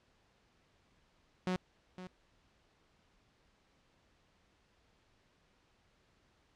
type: tone with echo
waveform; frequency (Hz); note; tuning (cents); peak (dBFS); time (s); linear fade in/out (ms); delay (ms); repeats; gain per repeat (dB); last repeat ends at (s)
sawtooth; 183.4; F#3; -15; -28; 1.47-1.56; 0; 510; 1; -13; 2.07
effects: pink hiss -71 dBFS RMS until 6.55 s + low-pass 5000 Hz 12 dB/octave